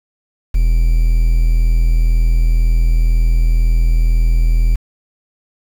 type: tone with quantisation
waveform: triangle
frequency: 41 Hz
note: E1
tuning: 9 cents flat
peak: -7 dBFS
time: 0.54-4.76 s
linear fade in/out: 10 ms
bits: 6
effects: none